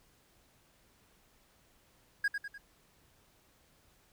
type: tone with echo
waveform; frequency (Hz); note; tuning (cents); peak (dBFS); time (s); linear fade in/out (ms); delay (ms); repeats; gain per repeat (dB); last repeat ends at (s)
triangle; 1642; G#6; -20; -25; 2.24-2.28; 5; 100; 3; -6; 2.58
effects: pink hiss -67 dBFS RMS until 4.12 s